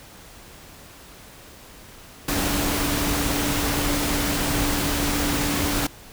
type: tone in noise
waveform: sine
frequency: 288.8 Hz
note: D4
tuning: 29 cents flat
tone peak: -27 dBFS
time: 2.28-5.87 s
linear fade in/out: 5 ms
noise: pink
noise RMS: -24 dBFS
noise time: 2.28-5.87 s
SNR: -6 dB
effects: pink hiss -45 dBFS RMS until 6.12 s